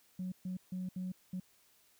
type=tone bursts at uneven times; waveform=sine; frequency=184 Hz; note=F#3; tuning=9 cents flat; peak=-35 dBFS; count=5; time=0.19-0.32 / 0.45-0.57 / 0.72-0.89 / 0.96-1.12 / 1.33-1.4 s; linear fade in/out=5 ms; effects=tanh soft clip ceiling -33 dBFS + white hiss -68 dBFS RMS until 1.99 s